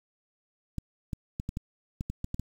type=clicks; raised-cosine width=5 ms; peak=-20 dBFS; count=10; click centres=0.783 / 1.132 / 1.399 / 1.491 / 1.571 / 2.009 / 2.1 / 2.244 / 2.344 / 2.396 s; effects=8-bit